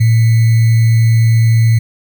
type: tone with sample-and-hold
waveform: sine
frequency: 113.7 Hz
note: A#2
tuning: 43 cents flat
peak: -6 dBFS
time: 0-1.79 s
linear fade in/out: 10 ms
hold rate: 2100 Hz
effects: none